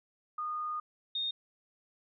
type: tone pair in turn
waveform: sine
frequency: 1227 / 3687 Hz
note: D#6 / A#7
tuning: -25 / -20 cents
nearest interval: octave + perfect fifth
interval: 1905 cents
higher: second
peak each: -33 / -31 dBFS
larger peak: second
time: 0.38-0.8 / 1.15-1.31 s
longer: first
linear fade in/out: 5 ms
effects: none